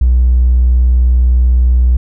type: tone with tanh clipping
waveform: triangle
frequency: 61.6 Hz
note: B1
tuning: 4 cents flat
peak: -5 dBFS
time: 0.01-1.97 s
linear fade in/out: 5 ms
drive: 1 dB
effects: none